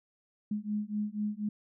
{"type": "beating tone pair", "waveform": "sine", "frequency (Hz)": [207.7, 211.8], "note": ["G#3", "G#3"], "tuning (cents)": [0, 34], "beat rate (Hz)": 4.1, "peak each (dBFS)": [-34, -34], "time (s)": [0.51, 1.49], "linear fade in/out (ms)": 5, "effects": []}